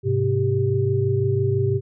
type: tone cluster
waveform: sine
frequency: 103 / 129 / 392.2 Hz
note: G#2 / C3 / G4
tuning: -14 / -24 / +1 cents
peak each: -22 dBFS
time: 0.03-1.81 s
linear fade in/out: 50 ms
effects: none